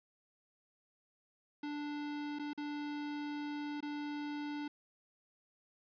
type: tone with dropouts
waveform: square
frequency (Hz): 293.7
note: D4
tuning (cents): 0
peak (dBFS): -39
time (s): 1.63-4.68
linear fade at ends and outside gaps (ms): 5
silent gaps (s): 2.388-2.394 / 2.533-2.576 / 3.806-3.826
effects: resampled to 11025 Hz + 11-bit